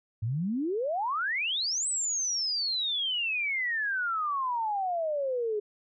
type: exponential two-way sweep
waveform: sine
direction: up then down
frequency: 102.5 to 8190 to 409.8 Hz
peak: -27 dBFS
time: 0.22-5.6 s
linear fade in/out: 10 ms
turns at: 1.88 s
effects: none